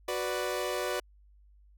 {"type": "chord", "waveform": "sawtooth", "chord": "B minor", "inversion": "second", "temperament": "equal", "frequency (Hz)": [370, 493.9, 587.3], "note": ["F#4", "B4", "D5"], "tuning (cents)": [0, 0, 0], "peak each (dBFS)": -31, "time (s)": [0.08, 1], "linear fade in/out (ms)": 5, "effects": ["added 50 Hz sine -56 dBFS peak until 1.77 s"]}